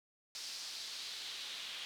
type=noise with band-pass filter sweep; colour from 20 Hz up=pink; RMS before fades=-45 dBFS; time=0.35-1.85 s; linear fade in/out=0 ms; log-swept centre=5000 to 3300 Hz; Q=2.5; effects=none